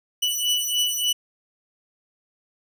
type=beating tone pair; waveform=sawtooth; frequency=2960 / 2963.4 Hz; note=F#7 / F#7; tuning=0 / +2 cents; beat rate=3.4 Hz; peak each=-21 dBFS; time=0.22-1.13 s; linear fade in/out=10 ms; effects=none